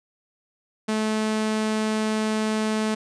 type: tone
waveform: sawtooth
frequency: 216.8 Hz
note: A3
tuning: 25 cents flat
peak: -18 dBFS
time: 0.88-2.95 s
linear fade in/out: 10 ms
effects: resampled to 22050 Hz